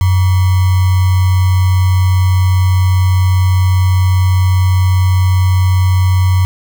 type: tone with sample-and-hold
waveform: sine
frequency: 92.5 Hz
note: F#2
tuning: in tune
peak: -7 dBFS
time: 0.01-6.45 s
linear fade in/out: 0 ms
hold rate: 1050 Hz
effects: none